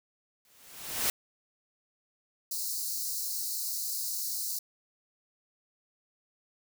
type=noise with exponential growth; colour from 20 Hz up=white; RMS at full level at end=-26 dBFS; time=0.45-1.1 s; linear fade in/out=1 ms; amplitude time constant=140 ms
type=high-pass noise; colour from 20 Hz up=white; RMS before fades=-34 dBFS; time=2.51-4.59 s; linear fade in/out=5 ms; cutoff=4100 Hz; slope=96 dB/octave
effects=none